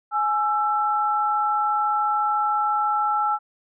sine tone pair together, 839.7 / 1333 Hz, G#5 / E6, +19 / +19 cents, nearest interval minor sixth, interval 800 cents, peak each -22 dBFS, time 0.11-3.39 s, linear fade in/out 50 ms, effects none

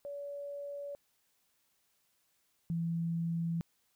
sine tone pair in turn, 570 / 167.18 Hz, C#5 / E3, +48 / +25 cents, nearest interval octave + major sixth, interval 2123 cents, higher first, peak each -39 / -31 dBFS, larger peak second, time 0.05-0.95 / 2.7-3.61 s, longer second, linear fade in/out 0 ms, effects white hiss -75 dBFS RMS until 3.95 s

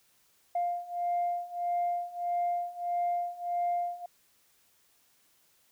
sine beating tone pair, 700 / 701.6 Hz, F5 / F5, +4 / +8 cents, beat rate 1.6 Hz, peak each -32 / -30 dBFS, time 0.55-4.06 s, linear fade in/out 5 ms, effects tanh soft clip ceiling -23 dBFS + white hiss -67 dBFS RMS until 5.71 s

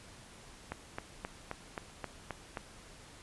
click train, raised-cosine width 0.5 ms, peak -22 dBFS, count 8, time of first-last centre 0.72-2.572 s, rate 3.78 Hz, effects pink hiss -54 dBFS RMS until 3.22 s + resampled to 24000 Hz

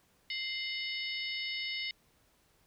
harmonic tone with a mistuned harmonic, 740 Hz, F#5, in tune, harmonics 3 / 4 / 5 / 6 / 7, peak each -38 / -40 / -42 / -44 / -45 dBFS, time 0.3-1.91 s, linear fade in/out 2 ms, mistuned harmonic 3, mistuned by -100 cents, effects pink hiss -69 dBFS RMS until 2.66 s

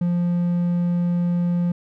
triangle tone, 174.61 Hz, F3, in tune, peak -16 dBFS, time 0.01-1.72 s, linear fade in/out 5 ms, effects none

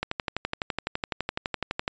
click train, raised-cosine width 0.3 ms, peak -11 dBFS, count 23, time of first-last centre 0.03-1.879 s, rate 11.9 Hz, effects resampled to 16000 Hz

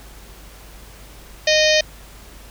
harmonic tone, 617 Hz, D#5, 15 cents flat, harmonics 1 / 3 / 4 / 5 / 6 / 7 / 8 / 9 / 10, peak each -16 / -21 / -22 / -23 / -24 / -24 / -25 / -26 / -26 dBFS, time 1.47-1.81 s, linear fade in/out 5 ms, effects added 50 Hz sine -41 dBFS peak until 2.5 s + pink hiss -44 dBFS RMS until 2.5 s

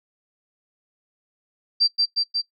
sine tone with echo, 4699 Hz, D8, in tune, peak -14 dBFS, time 1.8-1.88 s, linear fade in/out 20 ms, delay 180 ms, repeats 3, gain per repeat -2 dB, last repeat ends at 2.42 s, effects noise-tail reverb RT60 0.1 s tail -17 dB re dry

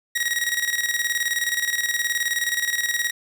sawtooth tone with tremolo, 1900 Hz, A#6, 33 cents sharp, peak -16 dBFS, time 0.15-3.11 s, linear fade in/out 10 ms, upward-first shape square, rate 19 Hz, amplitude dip 60%, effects none

